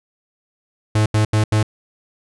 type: tone bursts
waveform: 45% pulse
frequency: 107.5 Hz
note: A2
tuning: 40 cents flat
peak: -13 dBFS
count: 4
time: 0.95-1.63 s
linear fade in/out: 5 ms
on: 110 ms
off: 80 ms
effects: resampled to 24000 Hz